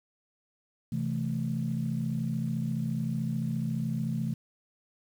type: chord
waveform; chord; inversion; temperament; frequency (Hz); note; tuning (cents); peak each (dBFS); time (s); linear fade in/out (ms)
sine; A minor; first; equal; 130.81 / 164.81 / 220; C3 / E3 / A3; 0 / 0 / 0; -32; 0.92-4.34; 5
effects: tanh soft clip ceiling -19 dBFS + 9-bit

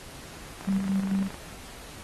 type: click train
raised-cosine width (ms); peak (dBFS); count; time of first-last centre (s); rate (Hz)
0.5; -25; 20; 0.61-1.344; 25.9
type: tone with tremolo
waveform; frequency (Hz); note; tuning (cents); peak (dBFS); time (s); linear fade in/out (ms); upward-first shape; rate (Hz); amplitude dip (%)
sine; 194; G3; -18; -22; 0.67-1.29; 20; square; 4.5; 45
effects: pink hiss -45 dBFS RMS until 2.03 s + AAC 32 kbps

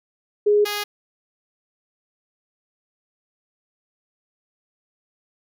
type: tone pair in turn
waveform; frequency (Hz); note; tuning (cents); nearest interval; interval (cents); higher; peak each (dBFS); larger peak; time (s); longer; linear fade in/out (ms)
sine / 5% pulse; 415.3 / 413.4; G#4 / G#4; 0 / -8; unison; 8; first; -13; neither; 0.46-0.65 / 0.65-0.84; neither; 10
effects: none

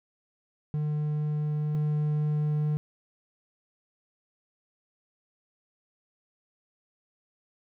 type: tone pair in turn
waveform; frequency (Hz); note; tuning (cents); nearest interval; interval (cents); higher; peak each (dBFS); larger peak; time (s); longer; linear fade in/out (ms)
triangle; 150.4 / 150.4; D3 / D3; +42 / +42; unison; 0; neither; -24 / -22; second; 0.74-1.75 / 1.75-2.77; second; 0
effects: none

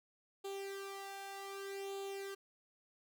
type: tone with flanger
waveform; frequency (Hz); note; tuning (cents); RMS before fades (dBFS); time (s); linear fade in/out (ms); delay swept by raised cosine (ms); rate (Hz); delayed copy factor
sawtooth; 393.3; G4; +6; -45; 0.44-2.35; 10; 0.27 to 1.18; 0.65; +0.7
effects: none

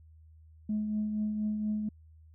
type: tone with tremolo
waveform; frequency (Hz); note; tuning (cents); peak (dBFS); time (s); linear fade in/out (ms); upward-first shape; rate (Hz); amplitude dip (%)
sine; 212.6; G#3; +41; -26; 0.69-1.89; 5; triangle; 4.2; 45
effects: tanh soft clip ceiling -24 dBFS + added 79 Hz sine -53 dBFS peak until 2.34 s

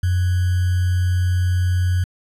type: tone with sample-and-hold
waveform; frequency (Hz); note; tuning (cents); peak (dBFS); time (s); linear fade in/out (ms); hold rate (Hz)
sine; 90; F#2; -47; -15; 0.03-2.04; 5; 1575
effects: resampled to 32000 Hz

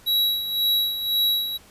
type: tone with tremolo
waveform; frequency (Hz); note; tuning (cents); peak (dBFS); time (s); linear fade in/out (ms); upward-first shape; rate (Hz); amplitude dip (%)
square; 3882; B7; -31; -18; 0.06-1.58; 20; sine; 1.9; 65
effects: pink hiss -51 dBFS RMS until 1.7 s + resampled to 32000 Hz

